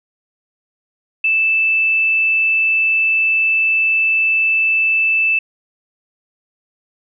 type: tone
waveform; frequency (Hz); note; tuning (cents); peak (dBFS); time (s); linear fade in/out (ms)
sine; 2638; E7; +1; -12; 1.24-5.39; 5
effects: none